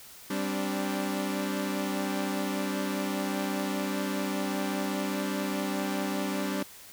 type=chord; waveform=sawtooth; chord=G suspended fourth; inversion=none; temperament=equal with one note detuned; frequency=196 / 261.6 / 291.5 Hz; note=G3 / C4 / D4; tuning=0 / 0 / -13 cents; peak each=-28 / -32 / -29 dBFS; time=0.3-6.63 s; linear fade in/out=5 ms; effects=white hiss -49 dBFS RMS until 6.92 s